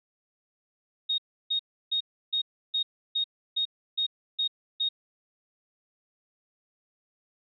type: tone bursts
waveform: sine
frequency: 3729 Hz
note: A#7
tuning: in tune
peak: -24 dBFS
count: 10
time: 1.09-4.89 s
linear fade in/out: 10 ms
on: 92 ms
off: 320 ms
effects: none